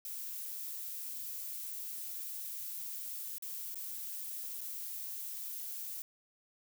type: noise with dropouts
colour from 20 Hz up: violet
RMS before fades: -42 dBFS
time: 0.05-6.02 s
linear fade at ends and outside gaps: 1 ms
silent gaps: 3.383-3.423 / 3.745-3.756 / 4.608-4.613 s
effects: none